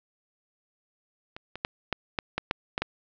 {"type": "clicks", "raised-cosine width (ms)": 0.3, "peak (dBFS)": [-23, -21, -10, -10, -10, -11, -8, -11, -10], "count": 9, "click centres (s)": [1.365, 1.556, 1.649, 1.927, 2.188, 2.38, 2.511, 2.779, 2.82], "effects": ["low-pass 5000 Hz 12 dB/octave"]}